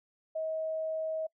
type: tone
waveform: sine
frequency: 636 Hz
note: D#5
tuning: 38 cents sharp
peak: -31 dBFS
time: 0.35-1.27 s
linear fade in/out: 10 ms
effects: noise-tail reverb RT60 0.1 s tail -25 dB re dry